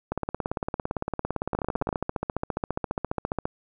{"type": "two click trains", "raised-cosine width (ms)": 1, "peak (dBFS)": [-13, -12], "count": [33, 29], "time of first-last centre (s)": [[0.12, 1.928], [1.55, 3.455]], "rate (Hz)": [17.7, 14.7], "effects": []}